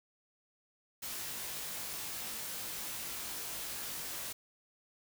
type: noise with comb filter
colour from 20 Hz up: white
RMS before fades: -41 dBFS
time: 1.02-4.33 s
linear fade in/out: 10 ms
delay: 19 ms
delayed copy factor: +0.95
effects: none